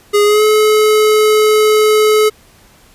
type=tone with pitch glide; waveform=square; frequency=412.7 to 428.5 Hz; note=G#4 to A4; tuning=-11 to -46 cents; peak=-8 dBFS; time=0.13-2.3 s; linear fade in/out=20 ms; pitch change=+65 cents; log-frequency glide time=0.24-0.43 s; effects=pink hiss -46 dBFS RMS until 2.94 s + resampled to 32000 Hz